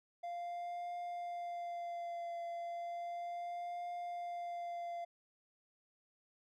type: tone with vibrato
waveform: triangle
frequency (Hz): 694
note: F5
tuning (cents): -11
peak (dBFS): -38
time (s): 0.23-5.05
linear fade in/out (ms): 10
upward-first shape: triangle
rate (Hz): 0.34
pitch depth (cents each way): 23
effects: none